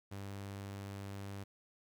sawtooth tone, 99.2 Hz, G2, 21 cents sharp, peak -39 dBFS, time 0.11-1.44 s, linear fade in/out 10 ms, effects 13-bit

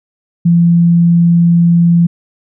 sine tone, 170.6 Hz, F3, 40 cents flat, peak -5 dBFS, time 0.45-2.07 s, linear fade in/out 10 ms, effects none

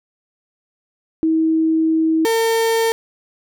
sine / 35% pulse tone pair in turn, 320.7 / 453.5 Hz, E4 / A#4, -48 / -48 cents, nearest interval tritone, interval 600 cents, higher second, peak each -13 dBFS, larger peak neither, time 1.23-2.25 / 2.25-2.92 s, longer first, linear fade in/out 0 ms, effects none

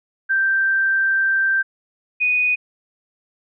sine tone pair in turn, 1568 / 2482 Hz, G6 / D#7, 0 / -5 cents, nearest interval minor sixth, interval 795 cents, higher second, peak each -15 dBFS, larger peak neither, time 0.29-1.63 / 2.2-2.56 s, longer first, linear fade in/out 20 ms, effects none

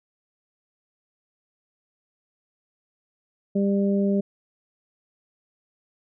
harmonic tone, 198.9 Hz, G3, 25 cents sharp, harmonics 1 / 2 / 3, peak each -20 / -26 / -30 dBFS, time 3.55-4.21 s, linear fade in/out 10 ms, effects none

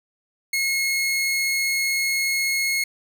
sawtooth tone, 2167 Hz, C#7, 40 cents flat, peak -17 dBFS, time 0.53-2.84 s, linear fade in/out 5 ms, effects none

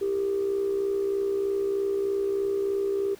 sine tone with amplitude modulation, 395.9 Hz, G4, 17 cents sharp, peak -20 dBFS, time 0.01-3.15 s, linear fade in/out 10 ms, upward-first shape sine, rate 63.2 Hz, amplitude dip 60%, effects tanh soft clip ceiling -18 dBFS + pink hiss -52 dBFS RMS until 3.19 s

